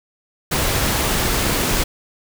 pink noise, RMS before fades -19 dBFS, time 0.51-1.84 s, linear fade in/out 10 ms, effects none

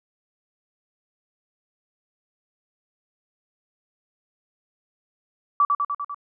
sine tone with echo, 1155 Hz, D6, 29 cents flat, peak -14 dBFS, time 5.6-5.65 s, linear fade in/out 2 ms, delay 99 ms, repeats 5, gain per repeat -3 dB, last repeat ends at 6.145 s, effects none

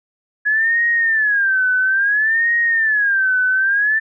sine tone with vibrato, 1680 Hz, G#6, 19 cents sharp, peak -13 dBFS, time 0.45-4 s, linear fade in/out 20 ms, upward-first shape sine, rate 0.59 Hz, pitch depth 190 cents each way, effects none

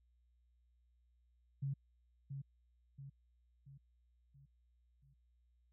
sine tone with echo, 137.9 Hz, C#3, 9 cents flat, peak -36 dBFS, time 1.62-1.74 s, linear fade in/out 10 ms, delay 680 ms, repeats 5, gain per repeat -6 dB, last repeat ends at 5.14 s, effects added 60 Hz sine -70 dBFS peak until 5.72 s

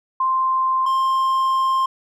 sine / triangle tone pair in turn, 1046.5 / 1056.2 Hz, C6 / C6, 0 / +16 cents, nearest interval unison, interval 16 cents, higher second, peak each -16 / -14 dBFS, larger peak second, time 0.2-0.86 / 0.86-1.86 s, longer second, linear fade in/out 5 ms, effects none

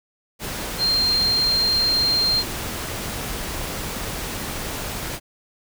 sine tone in noise, 4186 Hz, C8, in tune, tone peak -17 dBFS, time 0.78-2.44 s, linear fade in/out 50 ms, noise pink, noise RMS -29 dBFS, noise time 0.39-5.2 s, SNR +9 dB, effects none

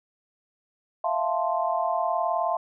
sine chord, F major seventh, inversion third, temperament equal, 659.3 / 698.5 / 880 / 1046.5 Hz, E5 / F5 / A5 / C6, 0 / 0 / 0 / 0 cents, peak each -28 / -27 / -30 / -29 dBFS, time 1.04-2.57 s, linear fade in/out 5 ms, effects none

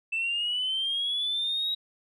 sine linear sweep, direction up, 2643 to 3837 Hz, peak -25 dBFS, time 0.12-1.75 s, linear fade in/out 10 ms, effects tanh soft clip ceiling -22 dBFS

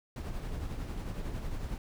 brown noise with tremolo, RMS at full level -35 dBFS, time 0.16-1.78 s, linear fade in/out 2 ms, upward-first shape triangle, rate 11 Hz, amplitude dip 45%, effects none

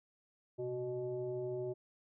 sine tone with frequency modulation, 372.3 Hz, F#4, 11 cents sharp, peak -36 dBFS, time 0.58-1.74 s, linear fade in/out 20 ms, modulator 244 Hz, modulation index 0.78, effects none

